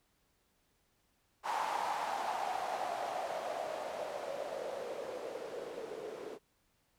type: noise with low-pass filter sweep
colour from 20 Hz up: violet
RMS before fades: -39 dBFS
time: 1.43-6.39 s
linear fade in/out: 50 ms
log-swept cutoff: 900 to 420 Hz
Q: 5.4
effects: pink hiss -75 dBFS RMS until 6.98 s